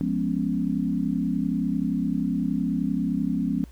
sine chord, C# dominant seventh, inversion first, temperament equal, 174.61 / 207.7 / 246.9 / 277.2 Hz, E#3 / G#3 / B3 / C#4, 0 / 0 / 0 / 0 cents, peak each -28 dBFS, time 0.01-3.64 s, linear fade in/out 0 ms, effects added 60 Hz sine -43 dBFS peak until 3.71 s + pink hiss -58 dBFS RMS until 3.71 s

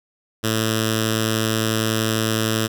5% pulse tone with notch filter, 110.8 Hz, A2, 13 cents sharp, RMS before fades -21 dBFS, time 0.43-2.68 s, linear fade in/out 20 ms, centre 840 Hz, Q 0.62, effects none

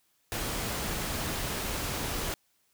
pink noise, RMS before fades -33 dBFS, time 0.32-2.34 s, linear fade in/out 0 ms, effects white hiss -71 dBFS RMS until 2.73 s

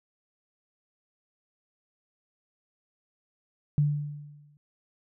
sine tone with exponential decay, 146.83 Hz, D3, in tune, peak -18 dBFS, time 3.78-4.57 s, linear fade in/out 0 ms, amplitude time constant 170 ms, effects none

